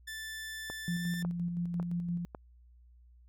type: tone with pitch glide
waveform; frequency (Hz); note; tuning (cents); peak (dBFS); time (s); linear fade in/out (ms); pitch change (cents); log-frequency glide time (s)
sawtooth; 1760 to 1775.3; A6 to A6; 0 to +15; -36; 0.07-1.23; 10; +15; 0.84-1.11
type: click train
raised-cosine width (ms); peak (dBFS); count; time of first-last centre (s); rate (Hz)
1; -26; 4; 0.7-2.348; 1.82
type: tone with tremolo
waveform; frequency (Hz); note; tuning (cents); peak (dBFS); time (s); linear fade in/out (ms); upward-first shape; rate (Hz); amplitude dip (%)
sine; 173.2; F3; -14; -30; 0.88-2.25; 0; square; 5.8; 35
effects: added 60 Hz sine -56 dBFS peak until 3.28 s